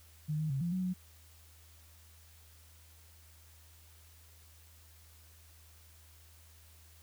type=tone with pitch steps; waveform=sine; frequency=152.2 / 155.6 / 135.3 / 172.1 / 185.2 / 183 Hz; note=D#3 / D#3 / C#3 / F3 / F#3 / F#3; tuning=-38 / 0 / -42 / -25 / +2 / -19 cents; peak=-31 dBFS; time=0.28-0.94 s; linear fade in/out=20 ms; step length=110 ms; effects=added 80 Hz sine -58 dBFS peak until 7.02 s + white hiss -62 dBFS RMS until 7.02 s